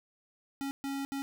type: tone bursts at uneven times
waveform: square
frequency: 275.7 Hz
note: C#4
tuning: 9 cents flat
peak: -34 dBFS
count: 3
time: 0.61-0.71 / 0.84-1.05 / 1.12-1.22 s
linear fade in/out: 0 ms
effects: none